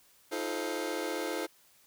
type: chord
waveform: sawtooth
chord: F dominant seventh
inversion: third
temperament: just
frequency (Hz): 314.3 / 349.2 / 436.5 / 523.8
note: Eb4 / F4 / A4 / C5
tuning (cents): +18 / 0 / -14 / +2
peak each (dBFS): -34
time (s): 0.31-1.47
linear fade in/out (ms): 20
effects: white hiss -63 dBFS RMS until 1.86 s